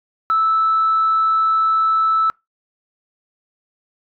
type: tone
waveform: sine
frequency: 1313 Hz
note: E6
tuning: 7 cents flat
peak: -12 dBFS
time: 0.3-2.3 s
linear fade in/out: 0 ms
effects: noise-tail reverb RT60 0.2 s tail -26 dB re dry + tanh soft clip ceiling -9 dBFS